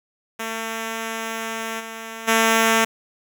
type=tone with level steps; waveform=5% pulse; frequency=224.8 Hz; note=A3; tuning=37 cents sharp; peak=-15 / -21 / -4 dBFS; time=0.39-2.85 s; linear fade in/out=10 ms; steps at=1.79 / 2.27 s; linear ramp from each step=20 ms; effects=none